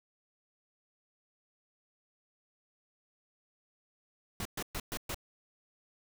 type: noise bursts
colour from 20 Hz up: pink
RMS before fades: -37 dBFS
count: 5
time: 4.4-5.145 s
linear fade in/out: 2 ms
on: 53 ms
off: 120 ms
effects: none